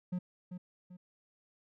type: tone with echo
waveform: triangle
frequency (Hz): 180.2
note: F#3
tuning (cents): -45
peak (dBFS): -30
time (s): 0.12-0.19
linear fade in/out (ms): 10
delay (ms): 390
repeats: 2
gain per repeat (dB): -8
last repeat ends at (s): 0.97
effects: none